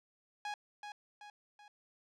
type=tone with echo; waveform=sawtooth; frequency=830 Hz; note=G#5; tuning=1 cent flat; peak=-34 dBFS; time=0.45-0.54 s; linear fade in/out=2 ms; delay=380 ms; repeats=3; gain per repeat=-6 dB; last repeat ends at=1.68 s; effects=low-pass 5000 Hz 12 dB/octave